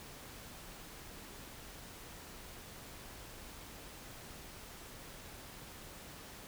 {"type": "silence", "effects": ["pink hiss -51 dBFS RMS until 6.47 s"]}